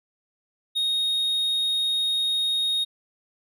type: tone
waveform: triangle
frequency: 3729 Hz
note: A#7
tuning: in tune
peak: -20 dBFS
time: 0.75-2.85 s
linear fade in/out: 20 ms
effects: none